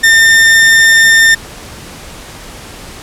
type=tone; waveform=40% pulse; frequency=1806 Hz; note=A6; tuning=45 cents sharp; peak=-3 dBFS; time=0.03-1.35 s; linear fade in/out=10 ms; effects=pink hiss -30 dBFS RMS until 3.02 s + low-pass 11000 Hz 12 dB/octave